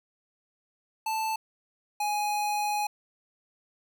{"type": "tone pair in turn", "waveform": "square", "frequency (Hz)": [880, 833], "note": ["A5", "G#5"], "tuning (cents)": [0, 5], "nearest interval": "minor second", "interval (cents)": 95, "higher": "first", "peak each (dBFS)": [-28, -27], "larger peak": "second", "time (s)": [[1.06, 1.36], [2, 2.87]], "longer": "second", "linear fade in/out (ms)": 5, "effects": []}